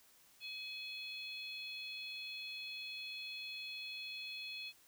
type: harmonic tone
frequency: 847 Hz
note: G#5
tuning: 34 cents sharp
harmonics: 3 / 4 / 5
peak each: -46 / -49 / -49 dBFS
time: 0.4-4.73 s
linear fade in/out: 50 ms
effects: white hiss -66 dBFS RMS until 4.87 s